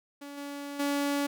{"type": "tone with level steps", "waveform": "sawtooth", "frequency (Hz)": 284.5, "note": "C#4", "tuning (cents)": 45, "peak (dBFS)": [-37, -33, -23], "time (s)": [0.21, 1.27], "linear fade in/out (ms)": 10, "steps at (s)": [0.37, 0.79], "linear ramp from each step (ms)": 10, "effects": []}